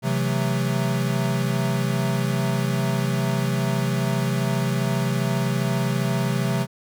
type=chord; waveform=square; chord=F# half-diminished seventh; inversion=second; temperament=equal with one note detuned; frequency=132.49 / 164.81 / 185 / 220 Hz; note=C3 / E3 / F#3 / A3; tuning=+22 / 0 / 0 / 0 cents; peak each=-24 / -29 / -28 / -30 dBFS; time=0.02-6.67 s; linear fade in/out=50 ms; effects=none